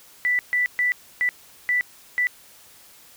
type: tone bursts at uneven times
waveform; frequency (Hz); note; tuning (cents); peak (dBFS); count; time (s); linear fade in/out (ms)
sine; 1975.5; B6; 0; -18; 6; 0.25-0.39 / 0.53-0.66 / 0.79-0.92 / 1.21-1.29 / 1.69-1.81 / 2.18-2.27; 0
effects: white hiss -50 dBFS RMS until 3.16 s